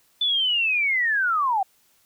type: linear sweep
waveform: sine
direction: down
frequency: 3520 to 740 Hz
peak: -19 dBFS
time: 0.21-1.63 s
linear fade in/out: 5 ms
effects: white hiss -62 dBFS RMS until 2.05 s